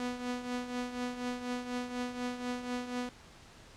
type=tone with tremolo; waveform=sawtooth; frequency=246.9 Hz; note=B3; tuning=in tune; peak=-28 dBFS; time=0-3.09 s; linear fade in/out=0 ms; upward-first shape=triangle; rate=4.1 Hz; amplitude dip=70%; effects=pink hiss -55 dBFS RMS until 3.76 s + low-pass 7000 Hz 12 dB/octave